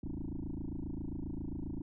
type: tone with frequency modulation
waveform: sine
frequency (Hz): 133.9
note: C3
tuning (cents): +40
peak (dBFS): -35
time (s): 0.03-1.82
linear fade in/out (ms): 5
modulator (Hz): 27.5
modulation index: 6.9
effects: tanh soft clip ceiling -34 dBFS